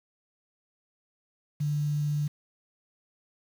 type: tone with quantisation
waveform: sine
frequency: 147.6 Hz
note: D3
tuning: 9 cents sharp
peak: -25 dBFS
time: 1.6-2.28 s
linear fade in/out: 10 ms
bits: 8
effects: none